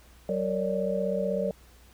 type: tone cluster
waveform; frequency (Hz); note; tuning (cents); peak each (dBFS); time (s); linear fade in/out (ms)
sine; 189 / 459.7 / 559 / 595; F#3 / A#4 / C#5 / D5; +37 / -24 / +14 / +22; -31; 0.29-1.51; 2
effects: added 60 Hz sine -54 dBFS peak until 1.93 s + pink hiss -58 dBFS RMS until 1.93 s